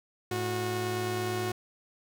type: tone pair together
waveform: sawtooth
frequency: 108.37 / 364.5 Hz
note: A2 / F#4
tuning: -26 / -26 cents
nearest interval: octave + major sixth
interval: 2100 cents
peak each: -30 / -27 dBFS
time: 0.31-1.52 s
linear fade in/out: 5 ms
effects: none